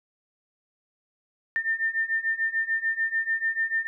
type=beating tone pair; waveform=sine; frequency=1800 / 1806.8 Hz; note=A6 / A6; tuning=+39 / +45 cents; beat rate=6.8 Hz; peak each=-28 / -26 dBFS; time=1.56-3.87 s; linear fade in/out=0 ms; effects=none